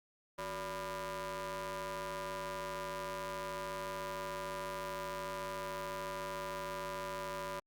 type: ring-modulated tone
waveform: sawtooth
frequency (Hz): 207.7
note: G#3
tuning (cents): 0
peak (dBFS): -32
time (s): 0.38-7.6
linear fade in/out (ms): 10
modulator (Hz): 784
effects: Opus 48 kbps